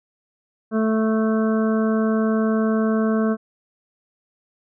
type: harmonic tone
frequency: 220 Hz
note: A3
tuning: in tune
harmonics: 1 / 2 / 3 / 5 / 6 / 7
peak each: -18 / -24 / -28 / -32 / -34 / -35 dBFS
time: 0.71-3.37 s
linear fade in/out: 50 ms
effects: none